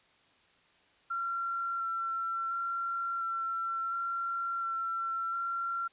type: tone with vibrato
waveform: sine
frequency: 1360 Hz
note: F6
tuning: 46 cents flat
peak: -31 dBFS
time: 1.1-5.88 s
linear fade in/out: 10 ms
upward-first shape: square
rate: 0.71 Hz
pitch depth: 11 cents each way
effects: white hiss -65 dBFS RMS until 5.92 s + resampled to 8000 Hz